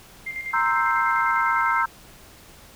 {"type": "tone with tremolo", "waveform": "sine", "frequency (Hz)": 2102, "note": "C7", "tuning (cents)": 7, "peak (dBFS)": -27, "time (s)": [0.26, 1.83], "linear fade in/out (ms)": 10, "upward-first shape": "square", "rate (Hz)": 10, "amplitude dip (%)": 55}
{"type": "chord", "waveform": "sine", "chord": "C dominant seventh", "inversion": "third", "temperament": "equal", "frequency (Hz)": [932.3, 1046.5, 1318.5, 1568], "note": ["Bb5", "C6", "E6", "G6"], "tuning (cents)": [0, 0, 0, 0], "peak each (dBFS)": [-24, -27, -23, -25], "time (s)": [0.53, 1.86], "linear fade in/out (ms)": 10}
{"effects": ["pink hiss -48 dBFS RMS until 2.75 s"]}